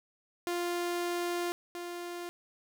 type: tone pair in turn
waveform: sawtooth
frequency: 349.2 / 349.2 Hz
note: F4 / F4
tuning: 0 / 0 cents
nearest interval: unison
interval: 0 cents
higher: neither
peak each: -27 / -34 dBFS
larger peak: first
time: 0.47-1.52 / 1.75-2.29 s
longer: first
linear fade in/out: 0 ms
effects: none

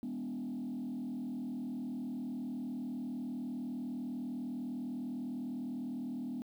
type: tone with frequency modulation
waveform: sine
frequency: 246.9 Hz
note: B3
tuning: in tune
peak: -35 dBFS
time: 0.03-6.42 s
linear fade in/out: 0 ms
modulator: 39.9 Hz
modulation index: 1
effects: tanh soft clip ceiling -34 dBFS + 11-bit

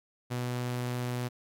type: tone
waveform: sawtooth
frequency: 123.2 Hz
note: B2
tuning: 4 cents flat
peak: -27 dBFS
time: 0.3-1.29 s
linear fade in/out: 20 ms
effects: AAC 64 kbps

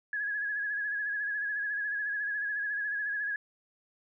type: tone with vibrato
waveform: sine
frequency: 1673 Hz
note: G#6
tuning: 12 cents sharp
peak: -30 dBFS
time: 0.13-3.36 s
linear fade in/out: 2 ms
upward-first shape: sine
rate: 14 Hz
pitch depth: 48 cents each way
effects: none

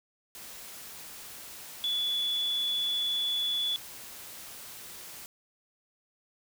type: tone in noise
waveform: sine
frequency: 3433 Hz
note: A7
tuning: 43 cents flat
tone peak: -27 dBFS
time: 1.84-3.76 s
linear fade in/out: 0 ms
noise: white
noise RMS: -45 dBFS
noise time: 0.35-5.26 s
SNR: +15 dB
effects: none

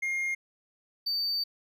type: tone pair in turn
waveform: triangle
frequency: 2129 / 4595 Hz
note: C7 / D8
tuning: +30 / -39 cents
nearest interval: octave + minor second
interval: 1331 cents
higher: second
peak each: -26 dBFS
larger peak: neither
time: 0.02-0.35 / 1.06-1.44 s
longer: second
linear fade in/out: 10 ms
effects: none

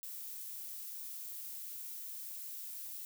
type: noise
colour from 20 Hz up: violet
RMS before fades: -45 dBFS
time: 0.03-3.05 s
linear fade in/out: 0 ms
effects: none

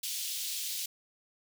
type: high-pass noise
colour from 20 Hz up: pink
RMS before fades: -36 dBFS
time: 0.03-0.86 s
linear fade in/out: 5 ms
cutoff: 3200 Hz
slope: 24 dB/octave
effects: none

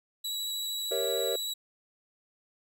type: tone with vibrato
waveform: sawtooth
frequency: 3906 Hz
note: B7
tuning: 20 cents flat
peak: -29 dBFS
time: 0.24-1.54 s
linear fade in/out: 10 ms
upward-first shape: triangle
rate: 13 Hz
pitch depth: 13 cents each way
type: chord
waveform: triangle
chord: G diminished seventh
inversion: none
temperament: equal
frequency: 392 / 466.2 / 554.4 / 659.3 Hz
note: G4 / Bb4 / Db5 / Fb5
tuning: 0 / 0 / 0 / 0 cents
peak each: -33 / -30 / -32 / -36 dBFS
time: 0.91-1.36 s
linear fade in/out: 5 ms
effects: none

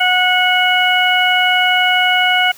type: harmonic tone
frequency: 732 Hz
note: F#5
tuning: 19 cents flat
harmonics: 1 / 2 / 3 / 4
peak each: -16 / -16 / -16 / -16 dBFS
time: 0-2.52 s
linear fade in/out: 10 ms
effects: white hiss -41 dBFS RMS until 2.57 s

